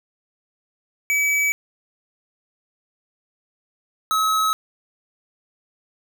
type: tone pair in turn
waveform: square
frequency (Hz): 2288 / 1284.1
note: D7 / E6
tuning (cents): -46 / -46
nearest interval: minor seventh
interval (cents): 1000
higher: first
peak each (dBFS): -18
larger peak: neither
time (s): 1.1-1.52 / 4.11-4.53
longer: neither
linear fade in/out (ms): 0
effects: none